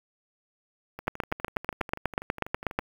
two click trains, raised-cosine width 0.5 ms, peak -10 / -23 dBFS, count 15 / 23, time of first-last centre 1.08-2.789 / 0.99-2.793 s, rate 8.19 / 12.2 Hz, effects 7-bit

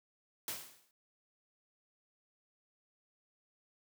white noise with exponential decay, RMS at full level -37 dBFS, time 0.48-0.91 s, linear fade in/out 1 ms, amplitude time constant 92 ms, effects high-pass 100 Hz 12 dB/octave

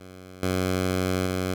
10% pulse tone with level steps, 92.5 Hz, F#2, in tune, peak -34 / -15 / -17 dBFS, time 0-1.54 s, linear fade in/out 5 ms, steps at 0.43 / 1.26 s, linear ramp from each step 2 ms, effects none

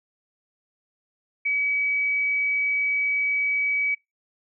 sine tone, 2277 Hz, C#7, 46 cents sharp, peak -21 dBFS, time 1.45-3.95 s, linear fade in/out 10 ms, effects noise-tail reverb RT60 0.2 s tail -23 dB re dry

